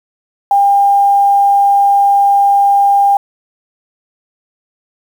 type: tone with quantisation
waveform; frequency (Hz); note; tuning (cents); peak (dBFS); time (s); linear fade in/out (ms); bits
sine; 801; G5; +37; -6; 0.51-3.17; 2; 6
effects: none